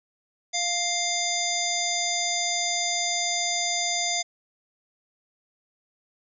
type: harmonic tone with a mistuned harmonic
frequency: 698.5 Hz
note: F5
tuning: in tune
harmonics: 1 / 3 / 5 / 7 / 9 / 10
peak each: -31 / -31 / -31 / -31 / -31 / -31 dBFS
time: 0.53-4.23 s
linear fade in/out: 20 ms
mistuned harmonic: 5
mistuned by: +39 cents
effects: none